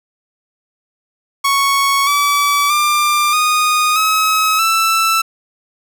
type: tone with pitch steps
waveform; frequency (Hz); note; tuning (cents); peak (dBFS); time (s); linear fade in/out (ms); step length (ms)
sawtooth; 1108.7 / 1149.1 / 1191 / 1234.5 / 1279.5 / 1326.1; C#6 / D6 / D6 / D#6 / D#6 / E6; 0 / -38 / +24 / -14 / +48 / +10; -8; 1.44-5.22; 10; 630
effects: none